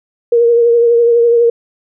sine tone with vibrato, 470 Hz, A#4, 14 cents sharp, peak -6 dBFS, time 0.32-1.5 s, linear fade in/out 5 ms, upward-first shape triangle, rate 12 Hz, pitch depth 32 cents each way, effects none

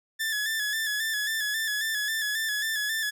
sawtooth tone with vibrato, 1735 Hz, A6, 25 cents flat, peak -23 dBFS, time 0.19-3.11 s, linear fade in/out 20 ms, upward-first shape square, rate 3.7 Hz, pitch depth 42 cents each way, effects none

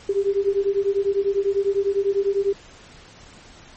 sine beating tone pair, 392 / 402 Hz, G4 / G4, 0 / +44 cents, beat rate 10 Hz, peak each -21 / -21 dBFS, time 0.09-2.53 s, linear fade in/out 5 ms, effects pink hiss -46 dBFS RMS until 3.76 s + MP3 32 kbps

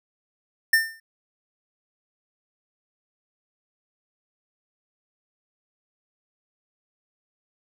square tone with exponential decay, 1800 Hz, A6, 39 cents sharp, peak -13 dBFS, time 0.73-1 s, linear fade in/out 5 ms, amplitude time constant 58 ms, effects none

